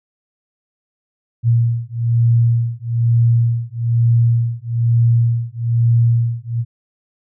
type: beating tone pair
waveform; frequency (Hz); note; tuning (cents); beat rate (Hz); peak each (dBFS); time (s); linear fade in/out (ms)
sine; 116.6 / 117.7; A#2 / A#2; +1 / +17; 1.1; -15; 1.43-6.65; 50
effects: none